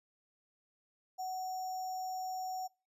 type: tone with sample-and-hold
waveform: sine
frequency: 746 Hz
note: F#5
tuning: 14 cents sharp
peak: -36 dBFS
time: 1.18-2.68 s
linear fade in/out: 20 ms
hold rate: 6300 Hz
effects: noise-tail reverb RT60 0.3 s tail -25 dB re dry + resampled to 32000 Hz